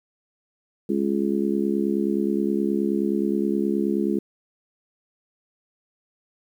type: harmonic tone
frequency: 69.5 Hz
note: C#2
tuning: 5 cents sharp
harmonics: 3 / 4 / 5 / 6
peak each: -24 / -27 / -25 / -29 dBFS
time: 0.89-4.19 s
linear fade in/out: 5 ms
effects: 9-bit

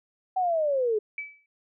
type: linear sweep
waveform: sine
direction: down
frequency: 763 to 412.4 Hz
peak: -22 dBFS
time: 0.36-0.99 s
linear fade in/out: 10 ms
type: tone with exponential decay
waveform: sine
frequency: 2300 Hz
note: D7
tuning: 37 cents flat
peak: -28 dBFS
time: 1.18-1.46 s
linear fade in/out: 2 ms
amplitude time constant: 59 ms
effects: none

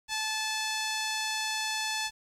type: tone with low-pass filter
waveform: 5% pulse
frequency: 870 Hz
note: A5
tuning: 20 cents flat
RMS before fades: -32 dBFS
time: 0.08-2.11 s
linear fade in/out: 50 ms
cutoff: 6600 Hz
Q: 0.61
effects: 9-bit

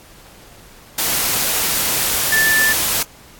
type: tone in noise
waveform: sine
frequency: 1760 Hz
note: A6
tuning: in tune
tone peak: -13 dBFS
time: 2.32-2.73 s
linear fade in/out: 5 ms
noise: white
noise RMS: -18 dBFS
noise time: 0.98-3.03 s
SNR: +2 dB
effects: pink hiss -44 dBFS RMS until 3.39 s + AAC 64 kbps

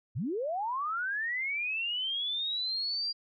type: linear sweep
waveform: sine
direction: up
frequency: 87.31 to 4800 Hz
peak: -30 dBFS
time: 0.15-3.13 s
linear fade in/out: 20 ms
effects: none

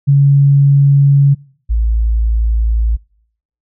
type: tone pair in turn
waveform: sine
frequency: 140.3 / 55.68 Hz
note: C#3 / A1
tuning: +21 / +21 cents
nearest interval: octave + major third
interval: 1600 cents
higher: first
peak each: -5 / -10 dBFS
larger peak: first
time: 0.07-1.35 / 1.69-2.97 s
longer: neither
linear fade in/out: 20 ms
effects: noise-tail reverb RT60 0.7 s tail -26 dB re dry

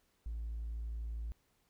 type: tone with hard clipping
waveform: sine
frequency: 56.2 Hz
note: A1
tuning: 37 cents sharp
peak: -38 dBFS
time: 0.26-1.32 s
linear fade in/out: 0 ms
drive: 1 dB
effects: pink hiss -75 dBFS RMS until 1.69 s

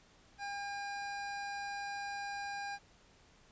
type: tone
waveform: 25% pulse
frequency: 806 Hz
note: G5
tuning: 48 cents sharp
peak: -35 dBFS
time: 0.38-2.79 s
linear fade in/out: 50 ms
effects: pink hiss -64 dBFS RMS until 3.51 s + resampled to 16000 Hz

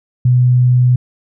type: tone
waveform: sine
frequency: 124.8 Hz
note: B2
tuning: 19 cents sharp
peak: -7 dBFS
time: 0.25-0.96 s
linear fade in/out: 5 ms
effects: none

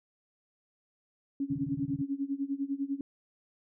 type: tone with tremolo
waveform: sine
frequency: 277.2 Hz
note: C#4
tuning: in tune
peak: -27 dBFS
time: 1.4-3.01 s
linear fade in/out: 2 ms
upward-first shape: sine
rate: 10 Hz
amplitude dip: 90%
type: tone bursts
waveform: sine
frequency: 147 Hz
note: D3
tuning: 2 cents sharp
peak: -32 dBFS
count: 10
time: 1.5-2.017 s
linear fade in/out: 5 ms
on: 31 ms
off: 23 ms
effects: none

